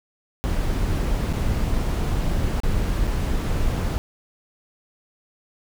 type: noise with dropouts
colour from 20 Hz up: brown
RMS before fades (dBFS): -22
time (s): 0.44-3.98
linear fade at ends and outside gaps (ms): 0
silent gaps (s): 1.329-1.334 / 2.602-2.634 / 3.07-3.075
effects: none